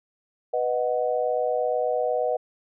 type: chord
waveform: sine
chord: B major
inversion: none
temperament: equal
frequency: 493.9 / 622.3 / 740 Hz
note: B4 / D#5 / F#5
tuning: 0 / 0 / 0 cents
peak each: -25 / -26 / -28 dBFS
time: 0.53-2.37 s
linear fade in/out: 10 ms
effects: none